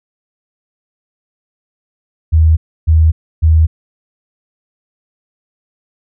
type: tone bursts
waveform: sine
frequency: 79.7 Hz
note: D#2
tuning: 42 cents sharp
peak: -5 dBFS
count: 3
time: 2.32-3.67 s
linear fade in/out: 20 ms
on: 250 ms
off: 300 ms
effects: none